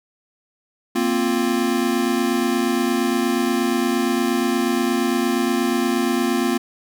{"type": "chord", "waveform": "square", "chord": "Bb suspended second", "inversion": "none", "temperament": "equal", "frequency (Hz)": [233.1, 261.6, 349.2], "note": ["Bb3", "C4", "F4"], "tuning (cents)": [0, 0, 0], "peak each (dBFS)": -23, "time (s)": [0.95, 6.58], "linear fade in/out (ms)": 10, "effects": []}